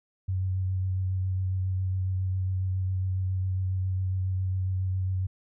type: tone with vibrato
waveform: sine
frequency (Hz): 93.6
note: F#2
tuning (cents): +20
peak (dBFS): -25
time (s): 0.28-5.27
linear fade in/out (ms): 10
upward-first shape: sine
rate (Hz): 7.3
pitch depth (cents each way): 16
effects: none